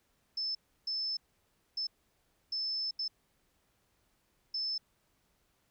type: tone bursts at uneven times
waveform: sine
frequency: 5260 Hz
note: E8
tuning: 5 cents flat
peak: -32 dBFS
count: 6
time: 0.37-0.55 / 0.87-1.17 / 1.77-1.87 / 2.52-2.91 / 2.99-3.08 / 4.54-4.78 s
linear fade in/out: 5 ms
effects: pink hiss -74 dBFS RMS until 5.7 s